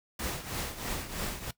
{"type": "noise with tremolo", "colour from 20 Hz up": "pink", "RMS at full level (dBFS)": -33, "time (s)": [0.19, 1.51], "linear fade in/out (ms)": 5, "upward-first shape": "triangle", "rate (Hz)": 3.1, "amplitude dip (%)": 75, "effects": ["noise-tail reverb RT60 0.1 s tail -18 dB re dry"]}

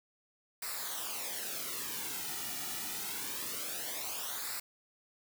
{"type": "noise with flanger", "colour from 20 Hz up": "white", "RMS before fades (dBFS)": -39, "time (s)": [0.62, 4.6], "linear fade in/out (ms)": 5, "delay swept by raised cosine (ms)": [0.31, 1.91], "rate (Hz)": 0.25, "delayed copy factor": -0.7, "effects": []}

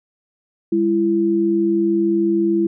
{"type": "tone pair together", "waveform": "sine", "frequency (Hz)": [202.4, 335.8], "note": ["G#3", "E4"], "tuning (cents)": [-44, 32], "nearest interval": "major sixth", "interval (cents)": 876, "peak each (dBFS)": [-21, -15], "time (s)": [0.72, 2.67], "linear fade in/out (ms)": 5, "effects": []}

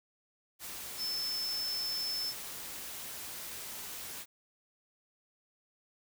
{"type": "tone in noise", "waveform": "sine", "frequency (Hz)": 5274, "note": "E8", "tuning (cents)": 0, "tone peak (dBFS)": -33, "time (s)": [0.97, 2.34], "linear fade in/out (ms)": 50, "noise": "white", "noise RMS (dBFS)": -43, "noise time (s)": [0.59, 4.26], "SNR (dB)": 7, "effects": []}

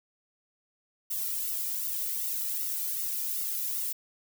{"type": "noise with flanger", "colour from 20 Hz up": "violet", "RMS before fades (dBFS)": -32, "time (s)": [1.1, 3.93], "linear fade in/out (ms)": 10, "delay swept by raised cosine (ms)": [1.2, 1.88], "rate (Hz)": 2.6, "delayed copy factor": -0.9, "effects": []}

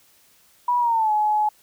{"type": "tone with pitch glide", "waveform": "sine", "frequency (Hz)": [974, 847.9], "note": ["B5", "G#5"], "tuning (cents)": [-24, 36], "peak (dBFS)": -17, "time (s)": [0.68, 1.49], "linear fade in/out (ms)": 5, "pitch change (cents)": -240, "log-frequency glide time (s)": [0.79, 1.12], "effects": ["white hiss -57 dBFS RMS until 1.62 s"]}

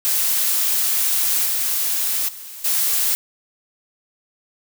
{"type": "noise with level steps", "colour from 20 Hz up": "blue", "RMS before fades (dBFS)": [-19, -21, -36, -19], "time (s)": [0.05, 3.15], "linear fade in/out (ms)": 0, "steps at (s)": [1.45, 2.28, 2.64], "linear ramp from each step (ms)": 10, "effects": []}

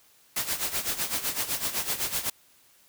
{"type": "noise with tremolo", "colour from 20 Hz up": "white", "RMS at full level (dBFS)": -27, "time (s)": [0.36, 2.3], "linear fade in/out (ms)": 5, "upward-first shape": "sine", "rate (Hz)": 7.9, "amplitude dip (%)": 75, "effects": ["white hiss -60 dBFS RMS until 2.88 s"]}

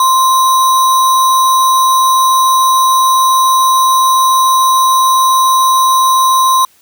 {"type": "tone with sample-and-hold", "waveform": "sine", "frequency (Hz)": 1046.5, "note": "C6", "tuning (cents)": 0, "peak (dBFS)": -6, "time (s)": [0, 6.65], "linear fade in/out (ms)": 2, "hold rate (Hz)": 4900, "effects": ["white hiss -49 dBFS RMS until 6.81 s"]}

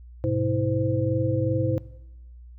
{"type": "tone cluster", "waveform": "sine", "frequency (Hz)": [104.2, 126.9, 324, 515], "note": ["G#2", "B2", "E4", "C5"], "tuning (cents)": [6, 47, -30, -28], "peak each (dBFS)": -27, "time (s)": [0.24, 1.78], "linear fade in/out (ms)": 0, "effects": ["noise-tail reverb RT60 1.0 s tail -20 dB re dry", "added 60 Hz sine -42 dBFS peak until 2.58 s"]}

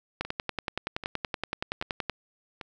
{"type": "two click trains", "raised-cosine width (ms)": 0.3, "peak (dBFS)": [-21, -13], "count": [4, 21], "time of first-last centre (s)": [[0.25, 2.612], [0.21, 2.097]], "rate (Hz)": [1.27, 10.6], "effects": []}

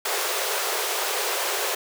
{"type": "high-pass noise", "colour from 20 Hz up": "pink", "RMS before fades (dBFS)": -26, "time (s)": [0.05, 1.75], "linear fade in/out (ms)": 5, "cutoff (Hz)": 370, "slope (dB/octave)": 96, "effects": []}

